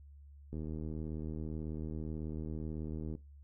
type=click train; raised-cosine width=3 ms; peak=-29 dBFS; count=206; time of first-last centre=0.53-3.151 s; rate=78.2 Hz; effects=noise-tail reverb RT60 0.2 s tail -17 dB re dry + added 71 Hz sine -52 dBFS peak until 3.43 s